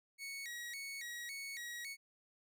sawtooth tone with vibrato, 2056 Hz, C7, 31 cents flat, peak -40 dBFS, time 0.18-1.97 s, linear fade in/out 50 ms, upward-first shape square, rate 1.8 Hz, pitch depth 130 cents each way, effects none

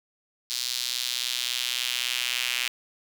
square tone with high-pass filter sweep, 61.8 Hz, B1, 2 cents sharp, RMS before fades -29 dBFS, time 0.5-2.68 s, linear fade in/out 0 ms, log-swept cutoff 4300 to 2600 Hz, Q 2.3, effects none

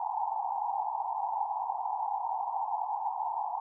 pink band-pass noise, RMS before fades -33 dBFS, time 0-3.6 s, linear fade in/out 2 ms, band 760 to 950 Hz, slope 96 dB/octave, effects none

